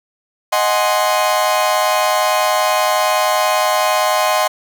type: chord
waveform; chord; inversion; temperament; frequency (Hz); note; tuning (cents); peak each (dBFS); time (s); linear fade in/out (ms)
40% pulse; Ab dominant seventh; second; equal; 622.3 / 740 / 830.6 / 1046.5; Eb5 / Gb5 / Ab5 / C6; 0 / 0 / 0 / 0; -17 / -18 / -21 / -17; 0.52-4.48; 10
effects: none